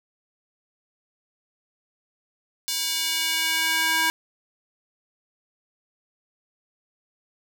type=tone with high-pass filter sweep; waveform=square; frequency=322.3 Hz; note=E4; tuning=39 cents flat; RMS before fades=-24 dBFS; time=2.68-4.1 s; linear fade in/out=0 ms; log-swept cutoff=4300 to 1300 Hz; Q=1.2; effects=none